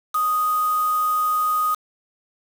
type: tone with quantisation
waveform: sine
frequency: 1244.5 Hz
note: D#6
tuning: in tune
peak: -18 dBFS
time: 0.14-1.75 s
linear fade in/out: 10 ms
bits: 5
effects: none